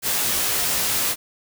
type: noise with comb filter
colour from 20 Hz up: white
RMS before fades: -22 dBFS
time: 0.02-1.16 s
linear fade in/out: 50 ms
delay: 17 ms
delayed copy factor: +0.6
effects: none